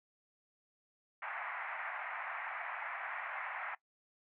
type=band-pass noise; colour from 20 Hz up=white; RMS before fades=-42 dBFS; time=1.22-3.75 s; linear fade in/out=5 ms; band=680 to 2200 Hz; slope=48 dB/octave; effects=noise-tail reverb RT60 0.1 s tail -20 dB re dry